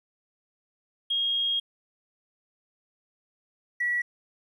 triangle tone pair in turn, 3259 / 1937.8 Hz, G#7 / B6, -33 / -33 cents, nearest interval major sixth, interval 900 cents, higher first, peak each -20 dBFS, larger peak neither, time 1.1-1.6 / 3.8-4.02 s, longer first, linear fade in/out 10 ms, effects tanh soft clip ceiling -22 dBFS

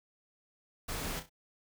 pink noise with echo, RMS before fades -38 dBFS, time 0.88-1.2 s, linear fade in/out 10 ms, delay 32 ms, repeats 3, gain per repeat -9 dB, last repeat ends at 1.296 s, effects none

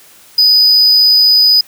triangle tone, 4978 Hz, D#8, in tune, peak -4 dBFS, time 0.38-1.61 s, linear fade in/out 5 ms, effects white hiss -42 dBFS RMS until 1.67 s + high-pass 80 Hz 12 dB/octave

